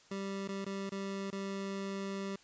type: tone with dropouts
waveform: 25% pulse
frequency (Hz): 196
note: G3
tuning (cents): 0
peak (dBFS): -33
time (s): 0.11-2.36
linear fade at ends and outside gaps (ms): 5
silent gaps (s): 0.477-0.487 / 0.647-0.662 / 0.895-0.919 / 1.305-1.326
effects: white hiss -62 dBFS RMS until 2.43 s + resampled to 16000 Hz